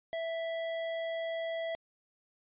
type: tone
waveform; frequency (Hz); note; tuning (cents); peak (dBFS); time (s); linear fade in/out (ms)
square; 659.3; E5; 0; -34; 0.13-1.75; 0
effects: resampled to 8000 Hz